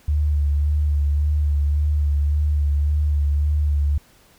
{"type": "tone with vibrato", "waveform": "sine", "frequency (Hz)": 73.5, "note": "D2", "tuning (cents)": 2, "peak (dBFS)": -16, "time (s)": [0.08, 3.98], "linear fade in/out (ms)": 5, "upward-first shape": "sine", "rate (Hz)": 1.8, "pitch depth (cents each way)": 32, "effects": ["pink hiss -54 dBFS RMS until 4.38 s"]}